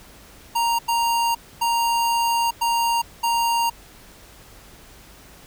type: tone bursts at uneven times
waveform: square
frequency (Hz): 932.3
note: A#5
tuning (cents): 0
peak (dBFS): -19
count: 5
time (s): 0.55-0.79 / 0.88-1.35 / 1.61-2.51 / 2.61-3.02 / 3.23-3.7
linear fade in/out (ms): 10
effects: added 50 Hz sine -54 dBFS peak until 5.46 s + pink hiss -47 dBFS RMS until 5.46 s